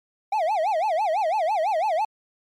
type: tone with vibrato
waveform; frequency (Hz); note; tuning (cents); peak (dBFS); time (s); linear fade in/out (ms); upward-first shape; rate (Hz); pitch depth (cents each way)
triangle; 740; F#5; 0; -18; 0.32-2.05; 5; sine; 6; 300
effects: MP3 64 kbps